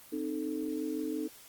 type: chord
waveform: sine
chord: A diminished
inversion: first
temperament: equal with one note detuned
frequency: 261.6 / 307.4 / 440 Hz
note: C4 / Eb4 / A4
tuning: 0 / -21 / 0 cents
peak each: -38 / -34 / -39 dBFS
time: 0.12-1.28 s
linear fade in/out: 10 ms
effects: white hiss -54 dBFS RMS until 1.48 s + Opus 24 kbps

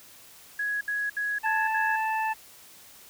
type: tone bursts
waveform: sine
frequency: 1669 Hz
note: G#6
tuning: 8 cents sharp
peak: -26 dBFS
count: 5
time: 0.59-1.962 s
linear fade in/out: 5 ms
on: 220 ms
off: 68 ms
type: harmonic tone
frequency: 879 Hz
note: A5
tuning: 2 cents flat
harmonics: 1 / 2 / 3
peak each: -26 / -32 / -36 dBFS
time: 1.43-2.34 s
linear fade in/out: 20 ms
effects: white hiss -51 dBFS RMS until 3.09 s

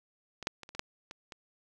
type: clicks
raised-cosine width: 0.2 ms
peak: -24 / -12 / -27 / -30 / -27 / -14 / -26 / -27 dBFS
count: 8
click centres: 0.427 / 0.471 / 0.633 / 0.691 / 0.75 / 0.794 / 1.111 / 1.322 s
effects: none

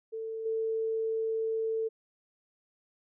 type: tone with level steps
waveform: sine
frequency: 445.8 Hz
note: A4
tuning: 23 cents sharp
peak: -34 / -28 dBFS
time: 0.12-1.89 s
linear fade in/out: 20 ms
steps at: 0.45 s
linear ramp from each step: 10 ms
effects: none

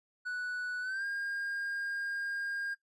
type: tone with pitch glide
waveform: triangle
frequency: 1480 to 1614 Hz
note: F#6 to G#6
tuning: 0 to -50 cents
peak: -32 dBFS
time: 0.25-2.75 s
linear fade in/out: 20 ms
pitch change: +150 cents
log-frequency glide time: 0.81-1.05 s
effects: noise-tail reverb RT60 0.1 s tail -17 dB re dry + resampled to 24000 Hz

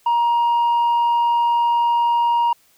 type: tone with tanh clipping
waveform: sine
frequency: 944 Hz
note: A#5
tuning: 22 cents sharp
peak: -15 dBFS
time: 0.06-2.53 s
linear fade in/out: 5 ms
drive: 2 dB
effects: white hiss -57 dBFS RMS until 2.77 s

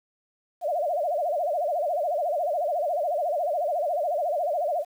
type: tone with vibrato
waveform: sine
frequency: 644 Hz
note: E5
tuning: 41 cents flat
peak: -23 dBFS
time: 0.61-4.85 s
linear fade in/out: 50 ms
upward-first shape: sine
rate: 14 Hz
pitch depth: 210 cents each way
effects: 9-bit

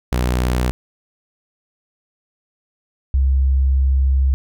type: tone pair in turn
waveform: sawtooth / sine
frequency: 61.74 / 66.8 Hz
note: B1 / C2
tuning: 0 / +36 cents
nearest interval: minor second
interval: 136 cents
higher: second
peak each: -12 dBFS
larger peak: neither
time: 0.12-0.71 / 3.14-4.34 s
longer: second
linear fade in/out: 0 ms
effects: none

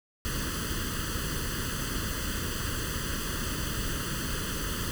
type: noise with comb filter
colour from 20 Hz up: pink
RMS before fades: -32 dBFS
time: 0.25-4.91 s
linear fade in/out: 0 ms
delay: 0.65 ms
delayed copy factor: +0.95
effects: none

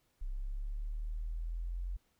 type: linear sweep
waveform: sine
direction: up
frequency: 32.5 to 45 Hz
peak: -35 dBFS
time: 0.21-1.97 s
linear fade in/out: 10 ms
effects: pink hiss -75 dBFS RMS until 2.19 s

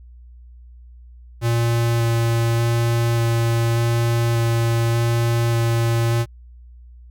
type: tone with vibrato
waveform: square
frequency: 116.54 Hz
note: A#2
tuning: in tune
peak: -17 dBFS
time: 1.41-6.26 s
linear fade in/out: 50 ms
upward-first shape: square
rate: 0.85 Hz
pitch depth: 8 cents each way
effects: added 60 Hz sine -40 dBFS peak until 7.1 s

